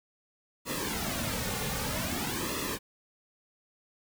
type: noise with flanger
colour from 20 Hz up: pink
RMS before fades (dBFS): -33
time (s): 0.65-2.79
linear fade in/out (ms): 50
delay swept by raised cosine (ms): 1.3 to 3.1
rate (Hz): 0.52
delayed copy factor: -0.75
effects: none